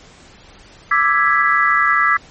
sine chord, E dominant seventh, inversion third, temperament equal, 1174.7 / 1318.5 / 1661.2 / 1975.5 Hz, D6 / E6 / G#6 / B6, 0 / 0 / 0 / 0 cents, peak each -17 dBFS, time 0.91-2.17 s, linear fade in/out 5 ms, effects pink hiss -44 dBFS RMS until 2.3 s + MP3 32 kbps

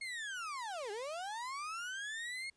35% pulse linear two-way sweep, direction down then up, 2177 to 392 to 2177 Hz, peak -38 dBFS, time 0.01-2.5 s, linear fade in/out 5 ms, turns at 0.91 s, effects pink hiss -75 dBFS RMS until 2.56 s + resampled to 22050 Hz

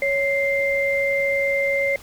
sine tone pair together, 554.4 / 2093 Hz, C#5 / C7, 0 / 0 cents, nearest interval octave + major seventh, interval 2300 cents, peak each -21 dBFS, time 0.02-1.96 s, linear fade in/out 2 ms, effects pink hiss -44 dBFS RMS until 2.02 s

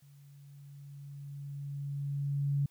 sine tone with level ramp, 141.3 Hz, C#3, 34 cents sharp, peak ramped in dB -55 to -26 dBFS, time 0.02-2.66 s, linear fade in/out 5 ms, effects white hiss -70 dBFS RMS until 2.7 s

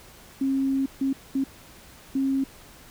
sine tone bursts at uneven times, 270 Hz, C#4, 45 cents flat, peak -21 dBFS, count 4, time 0.41-0.86 / 1.01-1.13 / 1.35-1.44 / 2.15-2.44 s, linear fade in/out 5 ms, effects pink hiss -49 dBFS RMS until 2.9 s

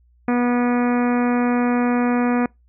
harmonic tone, 243.5 Hz, B3, 24 cents flat, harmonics 1 / 2 / 3 / 4 / 5 / 6 / 7 / 8 / 9 / 10, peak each -17 / -25 / -27 / -31 / -31 / -34 / -34 / -37 / -38 / -38 dBFS, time 0.28-2.46 s, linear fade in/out 2 ms, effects noise-tail reverb RT60 0.2 s tail -26 dB re dry + added 60 Hz sine -53 dBFS peak until 2.68 s

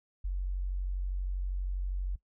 sine tone, 46.25 Hz, F#1, in tune, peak -30 dBFS, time 0.24-2.16 s, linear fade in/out 10 ms, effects noise-tail reverb RT60 0.1 s tail -19 dB re dry

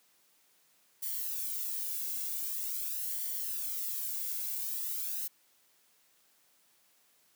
violet noise with flanger, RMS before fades -36 dBFS, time 1.02-5.28 s, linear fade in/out 10 ms, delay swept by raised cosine 0.77 to 1.65 ms, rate 0.45 Hz, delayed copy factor -0.7, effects white hiss -68 dBFS RMS until 7.35 s + high-pass 150 Hz 12 dB/octave

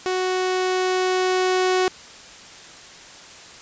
sawtooth tone with level ramp, 370 Hz, F#4, in tune, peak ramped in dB -17 to -13 dBFS, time 0.06-1.88 s, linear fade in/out 0 ms, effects white hiss -42 dBFS RMS until 3.61 s + resampled to 16000 Hz

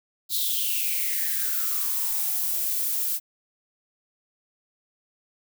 violet noise with high-pass filter sweep, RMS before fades -26 dBFS, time 0.29-3.2 s, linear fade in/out 50 ms, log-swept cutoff 4000 to 360 Hz, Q 7.8, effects none

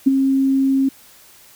sine tone with ADSR envelope, 269.3 Hz, C#4, 50 cents flat, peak -6 dBFS, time 0.06-0.89 s, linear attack 14 ms, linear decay 17 ms, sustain -7 dB, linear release 8 ms, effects white hiss -47 dBFS RMS until 1.55 s

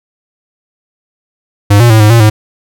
square tone with pitch steps, 102 / 119.2 / 110.2 / 106 / 116.6 / 107.4 Hz, G#2 / A#2 / A2 / G#2 / A#2 / A2, -31 / +39 / +3 / +36 / +1 / -41 cents, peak -3 dBFS, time 1.7-2.3 s, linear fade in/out 10 ms, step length 100 ms, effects none

